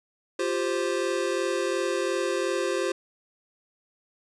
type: chord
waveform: square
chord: F suspended second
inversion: none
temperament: equal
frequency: 349.2 / 392 / 523.3 Hz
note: F4 / G4 / C5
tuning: 0 / 0 / 0 cents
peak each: -30 dBFS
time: 0.39-2.92 s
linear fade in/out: 5 ms
effects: resampled to 22050 Hz + 10-bit